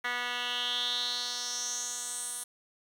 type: tone with band-pass filter sweep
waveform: 10% pulse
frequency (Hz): 244.3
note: B3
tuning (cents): -19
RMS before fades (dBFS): -34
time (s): 0.04-2.44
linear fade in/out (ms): 10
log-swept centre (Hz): 2100 to 9800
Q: 4.6
effects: 9-bit